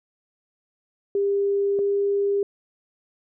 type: tone pair in turn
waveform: sine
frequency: 400 / 401.4 Hz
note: G4 / G4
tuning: +35 / +41 cents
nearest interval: unison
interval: 6 cents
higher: second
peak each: -19 dBFS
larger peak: neither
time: 1.15-1.79 / 1.79-2.43 s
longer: neither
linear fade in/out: 2 ms
effects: none